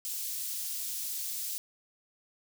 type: high-pass noise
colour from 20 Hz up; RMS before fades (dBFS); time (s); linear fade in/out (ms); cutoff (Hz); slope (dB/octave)
white; -36; 0.05-1.58; 0; 4700; 12
effects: none